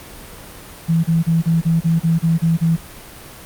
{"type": "tone bursts", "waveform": "sine", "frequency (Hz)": 164.8, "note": "E3", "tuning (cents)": 0, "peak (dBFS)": -12, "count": 10, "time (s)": [0.88, 2.768], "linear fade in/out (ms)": 20, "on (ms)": 160, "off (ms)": 32, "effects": ["pink hiss -37 dBFS RMS until 3.45 s", "Opus 32 kbps"]}